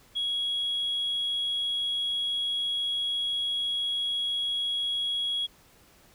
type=tone; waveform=sine; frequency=3322 Hz; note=G#7; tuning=in tune; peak=-25 dBFS; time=0.15-5.47 s; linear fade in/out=20 ms; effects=tanh soft clip ceiling -23 dBFS + pink hiss -58 dBFS RMS until 6.14 s